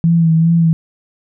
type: tone with vibrato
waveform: sine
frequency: 164.81 Hz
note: E3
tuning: in tune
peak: -8 dBFS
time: 0.04-0.73 s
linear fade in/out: 0 ms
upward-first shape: sine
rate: 2.5 Hz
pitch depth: 37 cents each way
effects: none